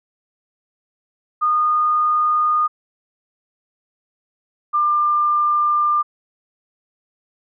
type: tone pair in turn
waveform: sine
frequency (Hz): 1225 / 1195.6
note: D#6 / D6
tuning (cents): -27 / +31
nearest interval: unison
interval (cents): 42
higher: first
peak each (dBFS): -14 / -14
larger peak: neither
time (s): 1.41-2.68 / 4.73-6.03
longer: second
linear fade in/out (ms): 20
effects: none